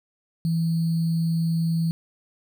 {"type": "tone with sample-and-hold", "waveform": "sine", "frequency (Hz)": 164.81, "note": "E3", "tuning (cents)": 0, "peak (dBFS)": -20, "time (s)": [0.45, 1.91], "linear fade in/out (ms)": 0, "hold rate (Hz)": 4410, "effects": []}